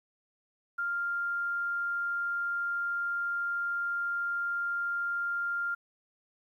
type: tone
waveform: sine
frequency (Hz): 1396.9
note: F6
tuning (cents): 0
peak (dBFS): -29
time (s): 0.78-5.75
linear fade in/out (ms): 10
effects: 11-bit